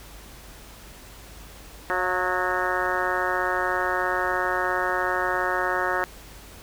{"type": "harmonic tone with a mistuned harmonic", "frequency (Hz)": 183.1, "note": "F#3", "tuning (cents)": -18, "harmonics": [2, 3, 4, 5, 6, 7, 8, 9, 10], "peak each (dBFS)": [-31, -31, -31, -31, -31, -31, -31, -31, -31], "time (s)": [1.9, 6.04], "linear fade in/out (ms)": 0, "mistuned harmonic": 4, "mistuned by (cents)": -41, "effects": ["added 50 Hz sine -46 dBFS peak until 6.62 s", "pink hiss -46 dBFS RMS until 6.62 s"]}